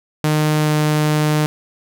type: tone with pitch glide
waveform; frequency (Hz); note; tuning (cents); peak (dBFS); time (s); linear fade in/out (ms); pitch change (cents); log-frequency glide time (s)
sawtooth; 152.9 to 151.93; D#3 to D#3; -30 to -41; -10; 0.24-1.46; 0; -11; 0.58-0.71
effects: none